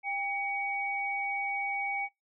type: tone pair together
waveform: sine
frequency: 797 / 2254 Hz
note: G5 / C#7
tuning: +28 / +28 cents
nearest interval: octave + tritone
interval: 1800 cents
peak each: -34 / -32 dBFS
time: 0.03-2.09 s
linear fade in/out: 50 ms
effects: noise-tail reverb RT60 0.2 s tail -26 dB re dry